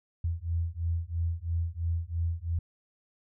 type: beating tone pair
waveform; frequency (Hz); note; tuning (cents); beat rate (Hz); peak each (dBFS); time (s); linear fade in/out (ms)
sine; 82.6 / 85.6; E2 / F2; +4 / -34; 3; -31; 0.24-2.59; 5
effects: none